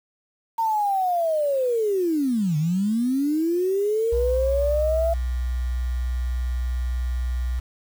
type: linear two-way sweep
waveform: sine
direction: down then up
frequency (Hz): 921 to 146.83 to 676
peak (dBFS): -19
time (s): 0.58-5.14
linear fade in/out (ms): 10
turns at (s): 2.57
type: tone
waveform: sine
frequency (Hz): 61.74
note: B1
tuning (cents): 0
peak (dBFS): -22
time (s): 4.12-7.6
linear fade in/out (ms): 10
effects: tanh soft clip ceiling -11 dBFS + 7-bit